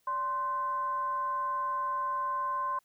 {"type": "tone with frequency modulation", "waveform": "sine", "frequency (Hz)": 1046.5, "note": "C6", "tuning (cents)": 0, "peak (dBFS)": -29, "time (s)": [0.07, 2.79], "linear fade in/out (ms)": 5, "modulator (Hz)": 467, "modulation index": 0.33, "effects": ["white hiss -72 dBFS RMS until 2.84 s"]}